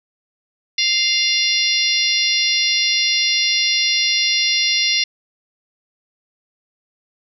harmonic tone, 698.5 Hz, F5, in tune, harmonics 3 / 4 / 5 / 6 / 7 / 8, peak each -22 / -22 / -22 / -22 / -22 / -22 dBFS, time 0.78-5.04 s, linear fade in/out 5 ms, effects none

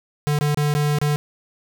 square tone with dropouts, 147.6 Hz, D3, 9 cents sharp, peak -18 dBFS, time 0.27-1.16 s, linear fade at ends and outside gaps 0 ms, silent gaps 0.388-0.41 / 0.545-0.573 / 0.74-0.75 / 0.986-1.015 s, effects none

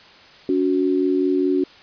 sine tone pair together, 283 / 367.9 Hz, C#4 / F#4, +36 / -10 cents, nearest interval perfect fourth, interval 454 cents, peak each -19 / -19 dBFS, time 0.49-1.64 s, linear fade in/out 2 ms, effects white hiss -46 dBFS RMS until 1.82 s + resampled to 11025 Hz

